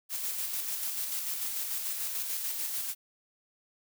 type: noise with tremolo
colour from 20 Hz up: blue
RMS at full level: -33 dBFS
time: 0.09-2.95 s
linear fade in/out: 50 ms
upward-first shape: square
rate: 6.8 Hz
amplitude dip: 30%
effects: none